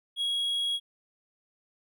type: tone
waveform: triangle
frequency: 3313 Hz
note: G#7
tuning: 5 cents flat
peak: -25 dBFS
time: 0.16-0.8 s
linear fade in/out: 50 ms
effects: none